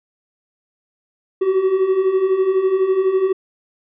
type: beating tone pair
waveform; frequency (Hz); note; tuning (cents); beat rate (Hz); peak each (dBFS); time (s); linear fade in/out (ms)
triangle; 370 / 382; F#4 / G4; 0 / -45; 12; -19 / -13; 1.41-3.33; 10
effects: resampled to 8000 Hz

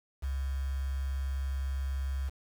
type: tone with quantisation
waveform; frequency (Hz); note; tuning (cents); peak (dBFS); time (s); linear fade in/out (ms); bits
sine; 67.6; C#2; -43; -30; 0.22-2.3; 20; 8
effects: none

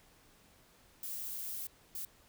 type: noise bursts at uneven times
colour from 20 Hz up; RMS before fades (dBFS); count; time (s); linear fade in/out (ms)
violet; -41; 2; 1.03-1.67 / 1.95-2.05; 2
effects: pink hiss -64 dBFS RMS until 2.28 s

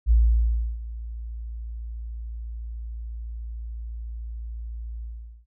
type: tone with ADSR envelope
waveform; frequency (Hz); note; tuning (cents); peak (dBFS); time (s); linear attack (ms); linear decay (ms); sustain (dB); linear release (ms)
sine; 56.9; A#1; -41; -13; 0.06-5.46; 48; 670; -18; 430
effects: none

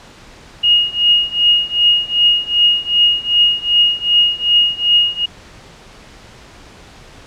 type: tone with tremolo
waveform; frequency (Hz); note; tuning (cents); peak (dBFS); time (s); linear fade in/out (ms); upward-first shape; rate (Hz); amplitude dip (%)
sine; 2868; F7; +45; -6; 0.63-5.26; 10; triangle; 2.6; 95
effects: pink hiss -40 dBFS RMS until 7.26 s + low-pass 6000 Hz 12 dB/octave

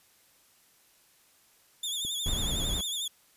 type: tone with vibrato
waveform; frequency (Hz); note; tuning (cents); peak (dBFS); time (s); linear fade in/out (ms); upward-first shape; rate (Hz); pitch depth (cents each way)
sawtooth; 3479; A7; -20; -28; 1.83-3.08; 5; sine; 11; 83
type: click train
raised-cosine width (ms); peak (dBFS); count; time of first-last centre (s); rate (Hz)
3; -30; 4; 2.05-2.778; 4.12
type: noise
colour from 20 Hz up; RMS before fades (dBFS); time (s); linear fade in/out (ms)
brown; -32; 2.26-2.81; 2
effects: white hiss -63 dBFS RMS until 3.36 s + resampled to 32000 Hz

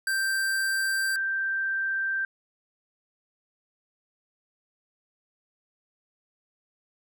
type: tone pair in turn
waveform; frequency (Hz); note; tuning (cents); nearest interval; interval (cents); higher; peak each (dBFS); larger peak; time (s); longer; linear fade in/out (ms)
square / sine; 1569 / 1569; G6 / G6; +1 / +1; unison; 0; neither; -25; neither; 0.07-1.16 / 1.16-2.25; neither; 2
effects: none

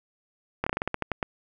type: slowing click train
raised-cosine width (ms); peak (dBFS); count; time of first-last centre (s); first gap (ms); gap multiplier
0.5; -11; 11; 0.64-1.228; 25; 1.18
effects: none

